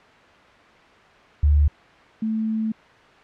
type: tone pair in turn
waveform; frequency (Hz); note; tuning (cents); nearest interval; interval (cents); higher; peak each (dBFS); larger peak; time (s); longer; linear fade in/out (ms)
sine; 73.42 / 220; D2 / A3; 0 / 0; octave + perfect fifth; 1900; second; -13 / -21; first; 1.43-1.68 / 2.22-2.72; second; 5
effects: white hiss -49 dBFS RMS until 3.23 s + low-pass 2000 Hz 12 dB/octave